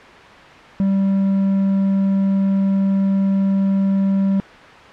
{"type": "tone", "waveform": "triangle", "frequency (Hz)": 194.9, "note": "G3", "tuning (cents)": -10, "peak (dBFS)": -12, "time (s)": [0.8, 4.4], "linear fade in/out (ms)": 0, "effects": ["white hiss -39 dBFS RMS until 4.92 s", "low-pass 2000 Hz 12 dB/octave"]}